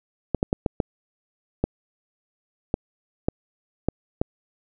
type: clicks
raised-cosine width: 2 ms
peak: -7 dBFS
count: 10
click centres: 0.347 / 0.429 / 0.529 / 0.662 / 0.802 / 1.64 / 2.741 / 3.285 / 3.886 / 4.215 s
effects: none